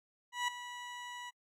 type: tone with ADSR envelope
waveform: 20% pulse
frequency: 976 Hz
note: B5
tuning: 21 cents flat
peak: -25 dBFS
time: 0.32-1.31 s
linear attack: 160 ms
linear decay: 6 ms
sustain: -13 dB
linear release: 22 ms
effects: low-pass 8000 Hz 12 dB/octave + AAC 64 kbps